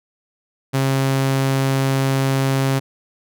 sawtooth tone, 135 Hz, C#3, 45 cents flat, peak -12 dBFS, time 0.73-2.8 s, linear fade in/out 20 ms, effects none

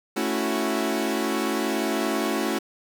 sawtooth chord, F# minor seventh, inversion first, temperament equal, 220 / 277.2 / 329.6 / 370 Hz, A3 / C#4 / E4 / F#4, 0 / 0 / 0 / 0 cents, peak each -25 dBFS, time 0.16-2.59 s, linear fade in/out 10 ms, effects 8-bit

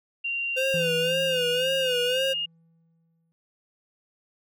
sine tone with pitch glide, 2767 to 2842 Hz, F7 to F7, -17 to +30 cents, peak -26 dBFS, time 0.24-2.46 s, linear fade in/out 10 ms, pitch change +47 cents, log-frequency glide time 0.51-1.57 s
square tone with vibrato, 511 Hz, C5, 41 cents flat, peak -25 dBFS, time 0.56-2.34 s, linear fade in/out 20 ms, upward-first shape sine, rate 1.9 Hz, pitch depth 87 cents each way
triangle tone with exponential decay, 164.81 Hz, E3, in tune, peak -27 dBFS, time 0.74-3.32 s, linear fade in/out 0 ms, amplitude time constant 560 ms
effects none

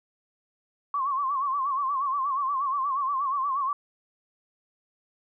sine tone with vibrato, 1099 Hz, C#6, 15 cents flat, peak -24 dBFS, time 0.94-3.73 s, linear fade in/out 2 ms, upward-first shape sine, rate 8.4 Hz, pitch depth 98 cents each way, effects none

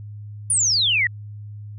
sine exponential sweep, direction down, 9956 to 1854 Hz, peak -16 dBFS, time 0.5-1.07 s, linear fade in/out 2 ms, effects added 104 Hz sine -33 dBFS peak until 1.78 s

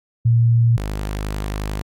sine / sawtooth tone pair in turn, 116.54 / 51.3 Hz, A#2 / G#1, 0 / -21 cents, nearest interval octave + major second, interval 1421 cents, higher first, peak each -11 / -19 dBFS, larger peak first, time 0.25-0.77 / 0.77-1.82 s, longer second, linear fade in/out 10 ms, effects AAC 48 kbps

